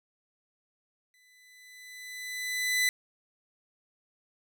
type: tone with exponential growth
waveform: sawtooth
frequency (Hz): 2000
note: B6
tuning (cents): +21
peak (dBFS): -19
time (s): 1.14-2.89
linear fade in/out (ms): 1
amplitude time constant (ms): 380
effects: none